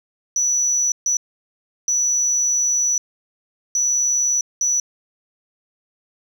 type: tone bursts at uneven times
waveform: sine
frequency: 5920 Hz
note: F#8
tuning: in tune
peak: -14 dBFS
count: 5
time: 0.36-0.92 / 1.06-1.17 / 1.88-2.98 / 3.75-4.41 / 4.61-4.8 s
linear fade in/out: 2 ms
effects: tanh soft clip ceiling -14 dBFS